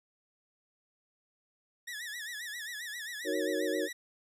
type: tone with vibrato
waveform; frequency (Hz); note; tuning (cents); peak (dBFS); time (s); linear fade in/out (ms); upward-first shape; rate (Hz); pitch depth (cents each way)
sawtooth; 1813; A#6; -49; -35; 1.87-3.93; 10; sine; 7.5; 140
type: chord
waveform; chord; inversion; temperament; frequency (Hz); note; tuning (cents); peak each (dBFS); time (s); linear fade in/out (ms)
sine; D# minor seventh; none; equal; 311.1 / 370 / 466.2 / 554.4; D#4 / F#4 / A#4 / C#5; 0 / 0 / 0 / 0; -35; 3.24-3.89; 50
effects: resampled to 32000 Hz